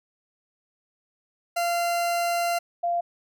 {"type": "tone pair in turn", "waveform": ["40% pulse", "sine"], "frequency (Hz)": [690, 692.4], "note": ["F5", "F5"], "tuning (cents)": [-21, -15], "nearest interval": "unison", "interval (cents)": 6, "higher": "second", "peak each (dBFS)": -22, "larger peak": "neither", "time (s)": [[1.56, 2.59], [2.83, 3.01]], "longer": "first", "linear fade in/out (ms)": 10, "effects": []}